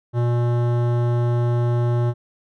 sine tone with hard clipping, 120 Hz, B2, 49 cents flat, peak -19 dBFS, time 0.13-2.14 s, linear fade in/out 50 ms, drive 16 dB, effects none

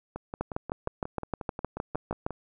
two click trains, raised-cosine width 1 ms, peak -21 / -15 dBFS, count 13 / 13, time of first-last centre 0.16-2.307 / 0.41-2.265 s, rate 5.59 / 6.47 Hz, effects none

